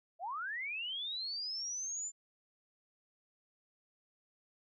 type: linear sweep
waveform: sine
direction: up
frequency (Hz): 622.3 to 7220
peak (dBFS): -37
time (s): 0.19-2.12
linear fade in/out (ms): 50
effects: none